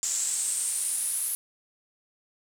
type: noise with band-pass filter sweep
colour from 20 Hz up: pink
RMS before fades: -29 dBFS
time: 0.03-1.35 s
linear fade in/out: 0 ms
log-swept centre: 7200 to 11000 Hz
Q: 7.1
effects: none